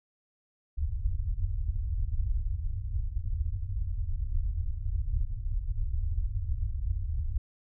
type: low-pass noise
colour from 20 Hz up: pink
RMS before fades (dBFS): -30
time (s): 0.77-7.38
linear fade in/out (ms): 2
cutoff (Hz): 100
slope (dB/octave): 48
effects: none